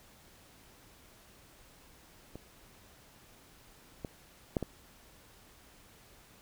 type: clicks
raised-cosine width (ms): 2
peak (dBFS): -30 / -24 / -15 / -21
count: 4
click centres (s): 2.356 / 4.048 / 4.568 / 4.627
effects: pink hiss -59 dBFS RMS until 6.41 s